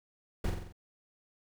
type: noise with echo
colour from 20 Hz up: brown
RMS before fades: -31 dBFS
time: 0.44-0.5 s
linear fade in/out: 5 ms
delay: 45 ms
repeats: 5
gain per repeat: -4 dB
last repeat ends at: 0.725 s
effects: none